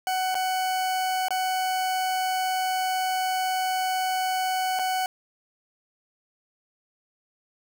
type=tone with dropouts; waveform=40% pulse; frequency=747 Hz; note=F#5; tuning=16 cents sharp; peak=-23 dBFS; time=0.07-5.06 s; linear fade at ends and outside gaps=1 ms; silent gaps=0.345-0.352 / 1.284-1.306 / 4.79-4.794 s; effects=none